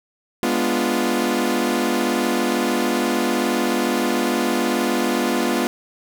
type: chord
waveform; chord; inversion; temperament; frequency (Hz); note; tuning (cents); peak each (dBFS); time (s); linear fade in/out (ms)
sawtooth; G# diminished seventh; none; equal; 207.7 / 246.9 / 293.7 / 349.2; G#3 / B3 / D4 / F4; 0 / 0 / 0 / 0; -22 / -18 / -23 / -19; 0.43-5.67; 0
effects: none